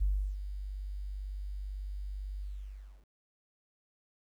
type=tone with ADSR envelope; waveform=sine; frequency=49 Hz; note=G1; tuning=in tune; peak=-24 dBFS; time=0-3.06 s; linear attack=19 ms; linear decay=340 ms; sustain=-12 dB; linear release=640 ms; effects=tanh soft clip ceiling -20 dBFS + 11-bit